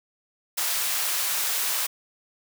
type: high-pass noise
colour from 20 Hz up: white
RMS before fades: -26 dBFS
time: 0.57-1.87 s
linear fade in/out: 10 ms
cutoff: 700 Hz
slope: 12 dB/octave
effects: none